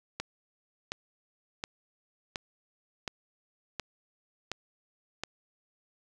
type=click train; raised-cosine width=0.2 ms; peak=-16 dBFS; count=8; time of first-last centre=0.2-5.236 s; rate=1.39 Hz; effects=none